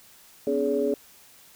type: tone cluster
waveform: sine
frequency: 251.1 / 288.1 / 420.6 / 568 Hz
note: B3 / D4 / G#4 / C#5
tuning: +29 / -33 / +22 / +42 cents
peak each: -30 / -29 / -24 / -28 dBFS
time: 0.47-0.94 s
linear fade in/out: 2 ms
effects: tanh soft clip ceiling -11 dBFS + white hiss -53 dBFS RMS until 1.55 s